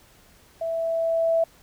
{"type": "tone with level ramp", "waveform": "sine", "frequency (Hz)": 659.3, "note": "E5", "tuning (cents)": 0, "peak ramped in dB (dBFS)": [-25, -17], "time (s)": [0.61, 1.44], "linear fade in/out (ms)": 5, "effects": ["pink hiss -55 dBFS RMS until 1.62 s"]}